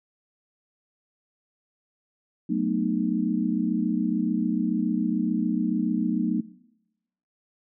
sine chord, B dominant seventh, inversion second, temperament equal with one note detuned, 185 / 220 / 246.9 / 306.8 Hz, F#3 / A3 / B3 / D#4, 0 / 0 / 0 / -24 cents, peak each -28 dBFS, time 2.49-6.41 s, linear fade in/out 10 ms, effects noise-tail reverb RT60 0.9 s tail -20 dB re dry

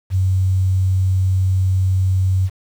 sine tone with quantisation, 94 Hz, F#2, 28 cents sharp, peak -13 dBFS, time 0.1-2.5 s, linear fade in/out 50 ms, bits 7, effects none

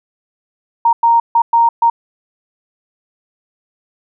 sine tone bursts at uneven times, 930 Hz, A#5, 4 cents flat, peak -7 dBFS, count 5, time 0.85-0.93 / 1.03-1.2 / 1.35-1.42 / 1.53-1.69 / 1.82-1.9 s, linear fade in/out 5 ms, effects none

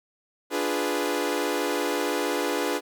sawtooth chord, D diminished seventh, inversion none, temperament equal, 293.7 / 349.2 / 415.3 / 493.9 Hz, D4 / F4 / Ab4 / Cb5, 0 / 0 / 0 / 0 cents, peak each -26 / -27 / -26 / -26 dBFS, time 0.5-2.81 s, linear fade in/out 50 ms, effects none

